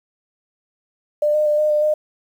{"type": "tone with pitch steps", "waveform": "sine", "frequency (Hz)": [596, 607, 597, 608, 600, 609], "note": ["D5", "D#5", "D5", "D#5", "D5", "D#5"], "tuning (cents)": [25, -43, 28, -40, 37, -37], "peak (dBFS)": -14, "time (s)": [1.22, 1.94], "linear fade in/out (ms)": 5, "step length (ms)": 120, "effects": ["8-bit"]}